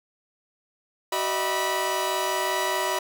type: tone cluster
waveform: sawtooth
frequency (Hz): 376.8 / 606 / 651 / 977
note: F#4 / D#5 / E5 / B5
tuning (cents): +32 / -46 / -22 / -19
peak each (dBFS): -27 / -27 / -28 / -23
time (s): 1.12-2.99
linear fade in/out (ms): 5
effects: none